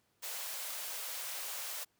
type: high-pass noise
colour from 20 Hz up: white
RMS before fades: -41 dBFS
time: 0.22-1.85 s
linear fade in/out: 20 ms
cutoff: 470 Hz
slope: 48 dB/octave
effects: pink hiss -75 dBFS RMS until 1.99 s + high-pass 100 Hz 12 dB/octave